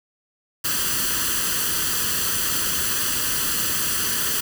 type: noise with comb filter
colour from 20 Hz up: white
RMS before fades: -23 dBFS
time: 0.64-4.41 s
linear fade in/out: 10 ms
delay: 0.66 ms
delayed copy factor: +0.7
effects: none